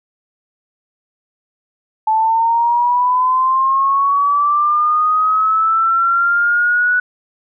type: linear sweep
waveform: sine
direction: up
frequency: 869 to 1480 Hz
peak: -11 dBFS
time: 2.07-7 s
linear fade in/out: 5 ms
effects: none